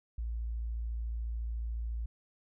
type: tone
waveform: sine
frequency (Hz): 57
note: A#1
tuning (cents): -38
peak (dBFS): -33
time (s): 0.18-2.06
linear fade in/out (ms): 5
effects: none